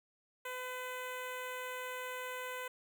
10% pulse tone with notch filter, 505 Hz, B4, 39 cents sharp, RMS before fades -42 dBFS, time 0.45-2.68 s, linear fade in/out 5 ms, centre 5000 Hz, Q 0.76, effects none

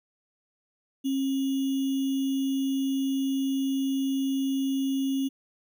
sine tone with sample-and-hold, 270 Hz, C#4, 45 cents flat, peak -24 dBFS, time 1.04-5.29 s, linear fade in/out 20 ms, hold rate 3150 Hz, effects none

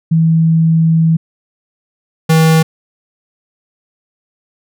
sine / square tone pair in turn, 162.6 / 160.45 Hz, E3 / E3, -23 / -46 cents, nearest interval unison, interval 23 cents, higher first, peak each -7 dBFS, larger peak neither, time 0.11-1.17 / 2.29-2.63 s, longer first, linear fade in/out 10 ms, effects none

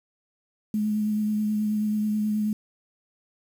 sine tone with vibrato, 212.2 Hz, G#3, 38 cents sharp, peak -22 dBFS, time 0.74-2.53 s, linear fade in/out 2 ms, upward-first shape sine, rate 9.3 Hz, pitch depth 18 cents each way, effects 8-bit

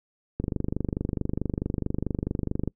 click train, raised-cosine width 3 ms, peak -14 dBFS, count 57, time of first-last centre 0.4-2.676 s, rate 24.6 Hz, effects noise-tail reverb RT60 0.1 s tail -25 dB re dry

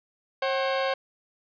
sawtooth tone pair together, 538 / 760.8 Hz, C5 / F#5, +48 / +48 cents, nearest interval tritone, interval 600 cents, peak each -21 / -27 dBFS, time 0.42-0.94 s, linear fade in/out 5 ms, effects resampled to 11025 Hz + 9-bit

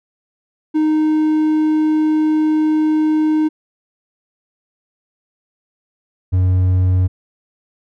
triangle tone pair in turn, 309.6 / 92.04 Hz, D#4 / F#2, -9 / -9 cents, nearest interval octave + major sixth, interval 2100 cents, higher first, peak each -10 / -9 dBFS, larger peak second, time 0.74-3.49 / 6.32-7.08 s, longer first, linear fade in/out 20 ms, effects none

